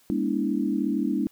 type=tone cluster; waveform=sine; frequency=204.3 / 237.9 / 286.2 / 324 Hz; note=G#3 / A#3 / D4 / E4; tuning=-28 / +35 / -45 / -30 cents; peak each=-28 / -29 / -27 / -29 dBFS; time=0.1-1.27 s; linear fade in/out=0 ms; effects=white hiss -60 dBFS RMS until 1.31 s